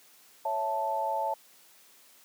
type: chord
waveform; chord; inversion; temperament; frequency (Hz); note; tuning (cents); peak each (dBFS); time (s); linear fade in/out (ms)
sine; A major; first; equal; 554.4 / 659.3 / 880; C#5 / E5 / A5; 0 / 0 / 0; -35 / -34 / -29; 0.45-1.34; 5
effects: white hiss -58 dBFS RMS until 2.24 s + high-pass 200 Hz 12 dB/octave